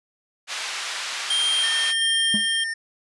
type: band-pass noise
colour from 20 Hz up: white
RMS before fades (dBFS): -30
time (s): 0.47-1.94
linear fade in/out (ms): 50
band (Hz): 980 to 4500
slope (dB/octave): 12
type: tone with tremolo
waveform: square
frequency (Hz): 3187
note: G7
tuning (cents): +28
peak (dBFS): -20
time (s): 1.3-2.64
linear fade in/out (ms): 5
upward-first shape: square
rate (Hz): 1.4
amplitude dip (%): 25
type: tone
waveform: square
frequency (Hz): 1812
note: A#6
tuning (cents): -50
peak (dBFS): -26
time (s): 1.63-2.74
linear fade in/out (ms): 10
type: tone with exponential decay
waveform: triangle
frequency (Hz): 209.9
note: G#3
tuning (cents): +19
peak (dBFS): -18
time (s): 2.34-2.48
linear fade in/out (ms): 2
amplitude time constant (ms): 29
effects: resampled to 24000 Hz